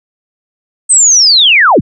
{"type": "linear sweep", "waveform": "sine", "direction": "down", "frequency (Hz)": [8400, 46.78], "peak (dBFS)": -3, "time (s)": [0.89, 1.81], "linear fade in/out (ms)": 20, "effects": []}